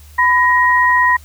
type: tone pair together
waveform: sine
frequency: 1000 / 1884.9 Hz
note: B5 / A#6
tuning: +21 / +19 cents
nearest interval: major seventh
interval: 1098 cents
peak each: -12 dBFS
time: 0.18-1.17 s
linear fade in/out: 10 ms
effects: added 75 Hz sine -38 dBFS peak until 1.24 s + white hiss -47 dBFS RMS until 1.24 s